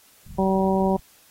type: low-pass noise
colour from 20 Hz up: pink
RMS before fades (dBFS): -40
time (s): 0.26-1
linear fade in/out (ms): 5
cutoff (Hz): 220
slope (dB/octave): 96
type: harmonic tone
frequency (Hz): 191.3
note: G3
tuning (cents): -42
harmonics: 1 / 2 / 3 / 4 / 5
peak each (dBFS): -21 / -24 / -26 / -27 / -28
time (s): 0.38-0.97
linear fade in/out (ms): 10
effects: white hiss -55 dBFS RMS until 1.3 s + AAC 48 kbps